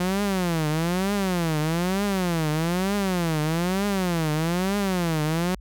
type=tone with vibrato; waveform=sawtooth; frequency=175.8 Hz; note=F3; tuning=12 cents sharp; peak=-18 dBFS; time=0-5.55 s; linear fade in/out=5 ms; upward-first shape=triangle; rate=1.1 Hz; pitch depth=280 cents each way; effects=added 50 Hz sine -40 dBFS peak until 5.6 s